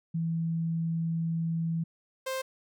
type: tone pair in turn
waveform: sine / sawtooth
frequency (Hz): 164.81 / 524.9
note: E3 / C5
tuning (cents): 0 / +5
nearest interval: octave + minor sixth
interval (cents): 2005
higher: second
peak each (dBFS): -27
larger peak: neither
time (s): 0.14-1.84 / 2.26-2.42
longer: first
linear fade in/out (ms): 10
effects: none